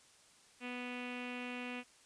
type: tone with low-pass filter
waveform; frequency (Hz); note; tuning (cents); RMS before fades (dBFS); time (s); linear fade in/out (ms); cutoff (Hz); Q
sawtooth; 246.9; B3; 0; -43; 0.6-1.84; 50; 2600; 6.2
effects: white hiss -64 dBFS RMS until 2.05 s + resampled to 22050 Hz